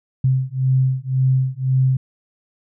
sine beating tone pair, 130 / 131.9 Hz, C3 / C3, -11 / +14 cents, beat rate 1.9 Hz, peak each -18 dBFS, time 0.24-1.97 s, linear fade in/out 5 ms, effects none

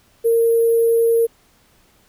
sine tone with sample-and-hold, 460.7 Hz, A#4, 20 cents flat, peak -12 dBFS, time 0.24-1.27 s, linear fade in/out 20 ms, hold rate 11025 Hz, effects pink hiss -56 dBFS RMS until 2.08 s

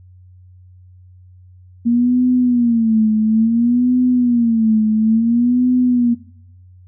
sine tone with vibrato, 233.1 Hz, A#3, in tune, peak -11 dBFS, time 1.85-6.15 s, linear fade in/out 20 ms, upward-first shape sine, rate 0.58 Hz, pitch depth 130 cents each way, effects noise-tail reverb RT60 0.8 s tail -21 dB re dry + added 91 Hz sine -41 dBFS peak until 6.87 s

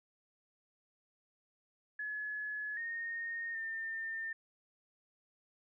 sine tone with pitch steps, 1702 / 1847 / 1805 Hz, G#6 / A#6 / A6, +42 / -16 / +44 cents, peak -37 dBFS, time 1.99-4.33 s, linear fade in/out 5 ms, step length 780 ms, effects none

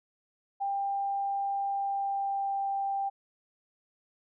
sine tone with pitch glide, 794 to 789 Hz, G5 to G5, +22 to +11 cents, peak -28 dBFS, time 0.6-3.1 s, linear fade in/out 20 ms, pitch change -11 cents, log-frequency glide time 1.68-2.67 s, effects none

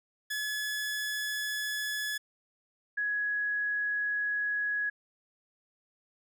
sawtooth / sine tone pair in turn, 1706 / 1673.8 Hz, G#6 / G#6, +46 / +13 cents, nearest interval unison, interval 33 cents, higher first, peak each -28 dBFS, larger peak neither, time 0.3-2.18 / 2.97-4.9 s, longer second, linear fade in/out 10 ms, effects none

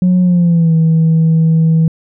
sine tone with pitch glide, 181.5 to 161.7 Hz, F#3 to E3, -33 to -33 cents, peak -5 dBFS, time 0.02-1.88 s, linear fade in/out 2 ms, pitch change -200 cents, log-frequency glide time 0.21-0.74 s, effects tanh soft clip ceiling -5 dBFS

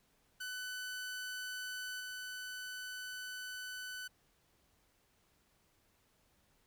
sawtooth tone with level steps, 1500 Hz, F#6, 23 cents sharp, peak -37 / -39 dBFS, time 0.4-4.08 s, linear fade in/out 10 ms, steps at 2 s, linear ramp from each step 2 ms, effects pink hiss -73 dBFS RMS until 6.66 s

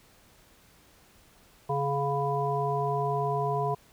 harmonic tone with a mistuned harmonic, 140.3 Hz, C#3, 21 cents sharp, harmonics 1 / 3 / 5 / 7, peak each -31 / -31 / -31 / -31 dBFS, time 1.69-3.75 s, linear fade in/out 10 ms, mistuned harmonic 7, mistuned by +16 cents, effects pink hiss -59 dBFS RMS until 3.92 s

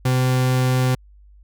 40% pulse tone, 128 Hz, C3, 38 cents flat, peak -15 dBFS, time 0.05-0.95 s, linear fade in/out 5 ms, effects added 50 Hz sine -45 dBFS peak until 1.43 s

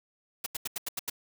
white noise bursts, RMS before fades -33 dBFS, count 7, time 0.44-1.099 s, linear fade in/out 5 ms, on 23 ms, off 83 ms, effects none

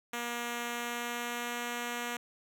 5% pulse tone with pitch glide, 238.3 to 240 Hz, A#3 to B3, +38 to -49 cents, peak -23 dBFS, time 0.13-2.17 s, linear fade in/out 5 ms, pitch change +13 cents, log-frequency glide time 0.65-1.55 s, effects none

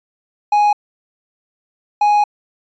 triangle tone bursts at uneven times, 830.6 Hz, G#5, in tune, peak -8 dBFS, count 2, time 0.52-0.73 / 2.01-2.24 s, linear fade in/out 5 ms, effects resampled to 16000 Hz

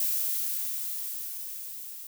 violet noise with level ramp, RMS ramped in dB -27 to -42 dBFS, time 0-2.07 s, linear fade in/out 2 ms, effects none

